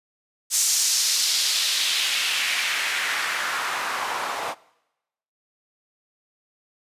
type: noise with band-pass filter sweep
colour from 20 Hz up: white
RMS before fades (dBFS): -24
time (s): 0.5-4.55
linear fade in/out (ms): 50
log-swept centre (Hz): 7100 to 810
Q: 1.7
effects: noise-tail reverb RT60 0.9 s tail -22 dB re dry + resampled to 32000 Hz